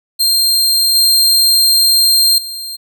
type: tone with level steps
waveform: sawtooth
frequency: 4186 Hz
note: C8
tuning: in tune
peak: -7 / -5 / -20 dBFS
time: 0.19-2.77 s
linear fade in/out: 20 ms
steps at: 0.95 / 2.38 s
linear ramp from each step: 2 ms
effects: none